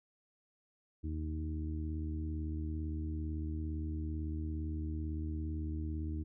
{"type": "harmonic tone with a mistuned harmonic", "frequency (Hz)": 77.78, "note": "D#2", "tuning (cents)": 0, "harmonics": [1, 2, 3, 4, 5], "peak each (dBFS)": [-36, -48, -47, -43, -57], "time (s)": [1.03, 6.24], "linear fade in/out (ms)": 20, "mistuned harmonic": 1, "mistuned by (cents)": 27, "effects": []}